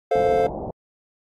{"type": "chord", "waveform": "triangle", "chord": "F major", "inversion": "first", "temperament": "equal", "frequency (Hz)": [440, 523.3, 698.5], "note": ["A4", "C5", "F5"], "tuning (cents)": [0, 0, 0], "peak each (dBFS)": -19, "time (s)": [0.11, 0.47], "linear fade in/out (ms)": 5}
{"type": "low-pass noise", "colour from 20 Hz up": "white", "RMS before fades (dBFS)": -30, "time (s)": [0.15, 0.71], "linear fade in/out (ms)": 5, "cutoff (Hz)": 800, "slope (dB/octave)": 48}
{"effects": ["AAC 64 kbps"]}